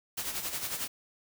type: noise with tremolo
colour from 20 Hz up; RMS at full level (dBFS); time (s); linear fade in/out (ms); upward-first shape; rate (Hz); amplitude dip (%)
white; -33; 0.17-0.88; 10; sine; 11; 60
effects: none